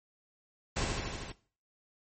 pink noise with echo, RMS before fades -31 dBFS, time 0.76-0.85 s, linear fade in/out 10 ms, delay 79 ms, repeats 6, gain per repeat -2 dB, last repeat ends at 1.324 s, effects noise-tail reverb RT60 0.4 s tail -18 dB re dry + MP3 32 kbps

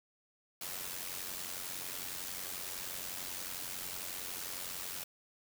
white noise with amplitude modulation, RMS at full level -39 dBFS, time 0.61-5.04 s, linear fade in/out 5 ms, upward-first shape sine, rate 91 Hz, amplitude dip 60%, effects none

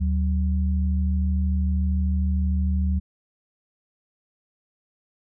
sine tone pair together, 74.4 / 187.48 Hz, D2 / F#3, +23 / +23 cents, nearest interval octave + major third, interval 1600 cents, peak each -20 / -27 dBFS, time 0-3 s, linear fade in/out 20 ms, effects none

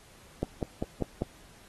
click train, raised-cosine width 2 ms, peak -15 dBFS, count 5, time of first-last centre 0.43-1.221 s, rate 5.06 Hz, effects pink hiss -56 dBFS RMS until 1.68 s + AAC 32 kbps

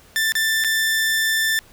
sawtooth tone with dropouts, 1774 Hz, A6, 14 cents sharp, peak -14 dBFS, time 0.16-1.59 s, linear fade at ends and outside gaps 0 ms, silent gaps 0.321-0.353 / 0.639-0.646 s, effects pink hiss -50 dBFS RMS until 1.72 s

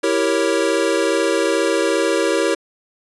square chord, E diminished seventh, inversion none, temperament equal, 329.6 / 392 / 466.2 / 554.4 Hz, E4 / G4 / Bb4 / Db5, 0 / 0 / 0 / 0 cents, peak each -22 dBFS, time 0.03-2.55 s, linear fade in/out 10 ms, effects resampled to 24000 Hz

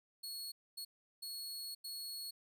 sawtooth tone bursts at uneven times, 4346 Hz, C#8, 35 cents flat, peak -40 dBFS, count 4, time 0.23-0.52 / 0.77-0.85 / 1.22-1.75 / 1.84-2.31 s, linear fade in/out 10 ms, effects none

